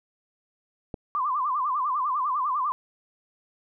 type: click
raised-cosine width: 2 ms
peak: -20 dBFS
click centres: 0.942 s
type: tone with vibrato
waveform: sine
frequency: 1100 Hz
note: C#6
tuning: 14 cents flat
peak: -23 dBFS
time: 1.15-2.72 s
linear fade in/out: 0 ms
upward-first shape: sine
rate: 10 Hz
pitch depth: 170 cents each way
effects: none